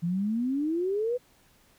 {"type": "exponential sweep", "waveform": "sine", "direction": "up", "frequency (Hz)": [164.81, 506], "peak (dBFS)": -25, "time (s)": [0.02, 1.18], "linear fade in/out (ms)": 20, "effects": ["pink hiss -62 dBFS RMS until 1.78 s"]}